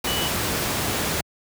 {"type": "tone in noise", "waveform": "sine", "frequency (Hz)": 2960, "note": "F#7", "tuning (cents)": 0, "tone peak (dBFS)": -27, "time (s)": [0.07, 0.28], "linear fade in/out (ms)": 5, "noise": "pink", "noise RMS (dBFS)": -24, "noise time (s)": [0.04, 1.21], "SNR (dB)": -6, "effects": ["high-pass 80 Hz 12 dB/octave"]}